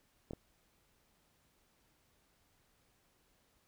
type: clicks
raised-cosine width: 2 ms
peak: -29 dBFS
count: 2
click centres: 0.309 / 0.334 s
effects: pink hiss -73 dBFS RMS until 3.67 s